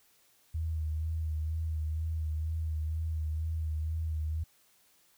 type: tone with vibrato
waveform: sine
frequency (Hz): 79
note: D#2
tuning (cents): +27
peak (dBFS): -30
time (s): 0.54-4.44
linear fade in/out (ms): 10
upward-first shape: sine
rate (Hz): 2.1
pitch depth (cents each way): 35
effects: white hiss -66 dBFS RMS until 5.17 s